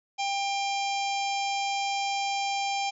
harmonic tone with a mistuned harmonic, 795 Hz, G5, 24 cents sharp, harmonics 1 / 3 / 4 / 5 / 6 / 7 / 8 / 9, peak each -28 / -34 / -37 / -43 / -42 / -41 / -43 / -44 dBFS, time 0.18-2.91 s, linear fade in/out 20 ms, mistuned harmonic 7, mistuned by -52 cents, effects none

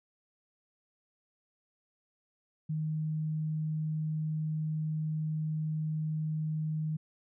sine tone, 155.56 Hz, D#3, in tune, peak -30 dBFS, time 2.69-6.97 s, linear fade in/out 10 ms, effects none

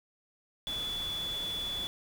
sine tone in noise, 3440 Hz, A7, 40 cents flat, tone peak -33 dBFS, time 0.67-1.87 s, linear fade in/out 0 ms, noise pink, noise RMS -44 dBFS, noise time 0.67-1.87 s, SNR +8 dB, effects none

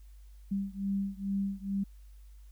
sine beating tone pair, 196 / 198.3 Hz, G3 / G3, 0 / +20 cents, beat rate 2.3 Hz, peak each -33 / -34 dBFS, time 0.51-1.84 s, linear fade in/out 10 ms, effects added 50 Hz sine -49 dBFS peak until 2.51 s + white hiss -70 dBFS RMS until 2.51 s

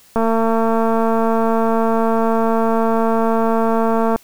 click train, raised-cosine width 1 ms, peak -5 dBFS, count 905, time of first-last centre 0.16-4.16 s, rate 226 Hz, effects white hiss -49 dBFS RMS until 4.23 s

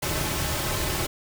pink noise with comb filter, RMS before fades -27 dBFS, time 0.02-1.07 s, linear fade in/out 10 ms, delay 4.2 ms, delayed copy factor -0.55, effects none

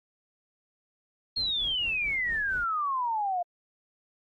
sine exponential sweep, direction down, 4300 to 689 Hz, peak -26 dBFS, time 1.36-3.43 s, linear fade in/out 10 ms
brown noise with tremolo, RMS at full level -42 dBFS, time 1.37-2.64 s, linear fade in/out 2 ms, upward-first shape triangle, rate 4.4 Hz, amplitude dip 85%
effects AAC 48 kbps

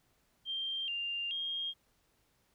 sine tone with pitch steps, 3171 / 2795 / 3234 Hz, G7 / F7 / G#7, +19 / +1 / -47 cents, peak -34 dBFS, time 0.45-1.74 s, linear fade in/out 50 ms, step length 430 ms, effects pink hiss -73 dBFS RMS until 2.54 s

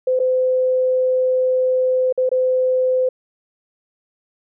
sine tone with dropouts, 512 Hz, C5, 38 cents flat, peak -14 dBFS, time 0.07-3.09 s, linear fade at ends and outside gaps 5 ms, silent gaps 0.192-0.199 / 2.126-2.176 / 2.292-2.315 s, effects none

